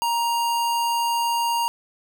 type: tone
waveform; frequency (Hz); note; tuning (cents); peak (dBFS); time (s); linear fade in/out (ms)
square; 937; A#5; +9; -21; 0.02-1.68; 0
effects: none